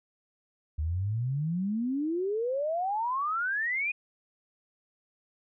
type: exponential sweep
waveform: sine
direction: up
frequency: 73.42 to 2503 Hz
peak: -27 dBFS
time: 0.78-3.92 s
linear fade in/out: 10 ms
effects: none